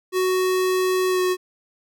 square tone with pitch glide, 371 to 366.7 Hz, F#4 to F#4, +5 to -15 cents, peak -19 dBFS, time 0.12-1.37 s, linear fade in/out 50 ms, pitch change -20 cents, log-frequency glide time 1.09-1.2 s, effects none

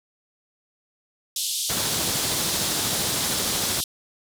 pink band-pass noise, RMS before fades -27 dBFS, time 1.36-3.84 s, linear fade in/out 2 ms, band 3200 to 13000 Hz, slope 48 dB/octave
pink noise with tremolo, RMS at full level -27 dBFS, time 1.69-3.81 s, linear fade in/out 10 ms, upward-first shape sine, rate 13 Hz, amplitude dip 25%
effects high-pass 100 Hz 12 dB/octave

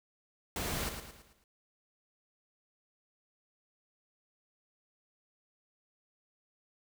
pink noise with echo, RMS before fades -36 dBFS, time 0.56-0.89 s, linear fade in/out 2 ms, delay 110 ms, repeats 5, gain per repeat -7 dB, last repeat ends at 1.44 s, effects none

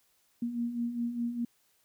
sine beating tone pair, 233.1 / 238 Hz, A#3 / A#3, 0 / +36 cents, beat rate 4.9 Hz, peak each -38 / -31 dBFS, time 0.42-1.45 s, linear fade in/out 5 ms, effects white hiss -70 dBFS RMS until 1.84 s

